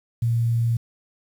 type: tone with quantisation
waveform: sine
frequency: 116.54 Hz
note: A#2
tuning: in tune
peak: -18 dBFS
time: 0.22-0.77 s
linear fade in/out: 5 ms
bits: 8
effects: none